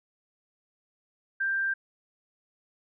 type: tone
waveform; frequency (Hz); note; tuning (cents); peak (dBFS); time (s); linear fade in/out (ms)
sine; 1580; G6; +13; -25; 1.4-1.74; 10
effects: none